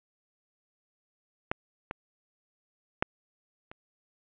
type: clicks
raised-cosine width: 0.5 ms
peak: -12 / -19 / -9 / -29 dBFS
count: 4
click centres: 1.515 / 1.911 / 3.025 / 3.715 s
effects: resampled to 8000 Hz + 8-bit